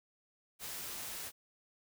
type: noise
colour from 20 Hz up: white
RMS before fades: -43 dBFS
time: 0.59-1.32 s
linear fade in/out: 50 ms
effects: none